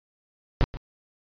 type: noise with echo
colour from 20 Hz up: brown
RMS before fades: -18 dBFS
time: 0.61-0.64 s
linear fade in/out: 0 ms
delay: 130 ms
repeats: 1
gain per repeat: -15 dB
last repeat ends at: 0.77 s
effects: resampled to 11025 Hz